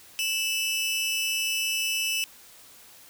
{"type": "tone pair together", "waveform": "sawtooth", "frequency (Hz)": [2637, 2955], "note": ["E7", "F#7"], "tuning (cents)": [0, -3], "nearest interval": "major second", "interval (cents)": 197, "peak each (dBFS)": [-24, -26], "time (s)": [0.19, 2.24], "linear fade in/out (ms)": 0, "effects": ["white hiss -51 dBFS RMS until 3.09 s"]}